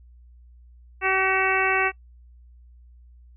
harmonic tone with a mistuned harmonic, 381 Hz, G4, 49 cents flat, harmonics 1 / 2 / 3 / 4 / 5 / 6 / 7, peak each -27 / -27 / -27 / -27 / -27 / -27 / -27 dBFS, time 1.01-1.92 s, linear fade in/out 50 ms, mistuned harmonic 6, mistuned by -30 cents, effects noise-tail reverb RT60 0.1 s tail -24 dB re dry + added 60 Hz sine -47 dBFS peak until 3.36 s

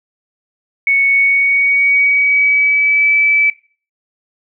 sine tone with pitch glide, 2217 to 2306 Hz, C#7 to D7, 0 to -32 cents, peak -9 dBFS, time 0.87-3.5 s, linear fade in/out 2 ms, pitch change +68 cents, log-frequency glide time 1.06-3.14 s, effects noise-tail reverb RT60 0.4 s tail -19 dB re dry

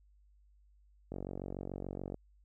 click train, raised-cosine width 2 ms, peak -27 dBFS, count 49, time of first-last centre 1.12-2.143 s, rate 46.9 Hz, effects added 50 Hz sine -62 dBFS peak until 2.44 s

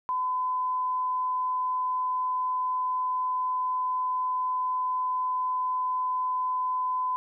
sine tone, 1012 Hz, B5, 42 cents sharp, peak -25 dBFS, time 0.09-7.16 s, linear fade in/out 0 ms, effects none

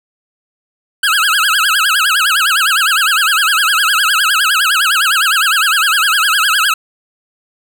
25% pulse tone with vibrato, 1453 Hz, F#6, 32 cents flat, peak -6 dBFS, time 1.03-6.74 s, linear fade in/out 5 ms, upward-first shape sine, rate 9.8 Hz, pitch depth 240 cents each way, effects none

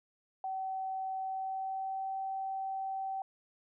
sine tone with pitch glide, 763 to 771 Hz, G5 to G5, -47 to -29 cents, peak -34 dBFS, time 0.44-3.22 s, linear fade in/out 2 ms, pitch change +18 cents, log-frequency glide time 1.18-2.16 s, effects none

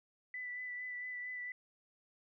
sine tone with vibrato, 1986 Hz, B6, 9 cents sharp, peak -40 dBFS, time 0.34-1.52 s, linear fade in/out 2 ms, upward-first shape sine, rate 4.4 Hz, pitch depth 18 cents each way, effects none

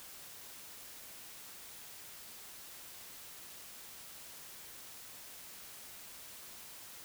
silence, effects white hiss -51 dBFS RMS until 7.04 s

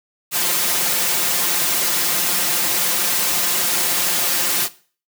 white noise with comb filter, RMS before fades -19 dBFS, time 0.31-4.69 s, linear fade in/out 50 ms, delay 5.7 ms, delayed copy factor +0.95, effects noise-tail reverb RT60 0.4 s tail -17 dB re dry + high-pass 150 Hz 12 dB/octave

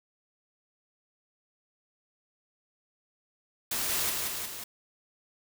white noise with echo, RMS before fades -31 dBFS, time 3.71-4.1 s, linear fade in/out 5 ms, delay 180 ms, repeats 3, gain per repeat -3 dB, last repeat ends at 4.64 s, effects none

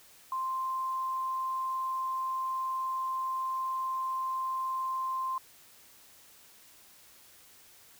sine tone, 1046.5 Hz, C6, in tune, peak -30 dBFS, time 0.32-5.38 s, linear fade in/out 2 ms, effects white hiss -57 dBFS RMS until 7.99 s

